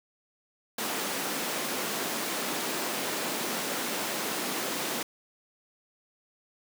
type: high-pass noise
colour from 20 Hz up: pink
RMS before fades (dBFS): -32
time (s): 0.78-5.03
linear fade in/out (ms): 5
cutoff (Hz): 210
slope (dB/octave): 24
effects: none